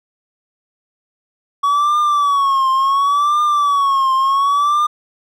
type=tone with vibrato; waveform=triangle; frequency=1127 Hz; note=C#6; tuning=28 cents sharp; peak=-10 dBFS; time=1.63-4.87 s; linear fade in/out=10 ms; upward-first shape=triangle; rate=0.7 Hz; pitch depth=120 cents each way; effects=none